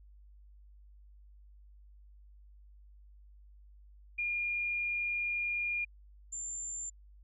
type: tone pair in turn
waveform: sine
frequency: 2417 / 7243 Hz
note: D7 / A8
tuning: +49 / +49 cents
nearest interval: octave + perfect fifth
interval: 1900 cents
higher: second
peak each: -31 / -37 dBFS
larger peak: first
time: 4.18-5.85 / 6.32-6.9 s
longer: first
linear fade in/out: 10 ms
effects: added 50 Hz sine -54 dBFS peak until 7.23 s